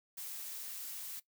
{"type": "noise", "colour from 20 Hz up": "blue", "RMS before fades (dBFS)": -44, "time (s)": [0.17, 1.2], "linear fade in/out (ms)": 10, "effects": ["noise-tail reverb RT60 0.1 s tail -17 dB re dry"]}